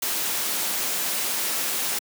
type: noise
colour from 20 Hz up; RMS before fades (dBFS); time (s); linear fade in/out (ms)
white; -26; 0.02-1.99; 5
effects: high-pass 200 Hz 12 dB/octave